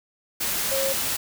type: tone in noise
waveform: sine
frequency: 541 Hz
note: C#5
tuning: 42 cents flat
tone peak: -24 dBFS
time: 0.71-0.93 s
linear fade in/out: 10 ms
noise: white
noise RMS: -26 dBFS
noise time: 0.4-1.17 s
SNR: -1 dB
effects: none